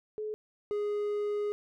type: tone pair in turn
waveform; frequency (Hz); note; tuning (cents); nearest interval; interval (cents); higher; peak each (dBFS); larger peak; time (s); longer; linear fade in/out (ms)
sine / triangle; 427.7 / 414.6; A4 / G#4; -49 / -3; minor second; 54; first; -33 / -27; second; 0.18-0.34 / 0.71-1.52; second; 0
effects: none